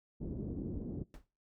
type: low-pass noise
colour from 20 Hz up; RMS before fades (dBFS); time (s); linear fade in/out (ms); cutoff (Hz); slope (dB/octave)
white; -40; 0.2-1.04; 20; 320; 24
type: noise with exponential decay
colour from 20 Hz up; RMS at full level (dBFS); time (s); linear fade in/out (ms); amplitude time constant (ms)
brown; -42; 1.14-1.27; 1; 28
effects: noise-tail reverb RT60 0.4 s tail -24 dB re dry